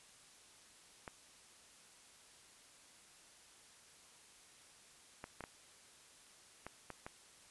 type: clicks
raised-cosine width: 0.5 ms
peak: -30 dBFS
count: 7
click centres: 1.078 / 5.241 / 5.407 / 5.439 / 6.666 / 6.903 / 7.065 s
effects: white hiss -62 dBFS RMS until 7.5 s + resampled to 24000 Hz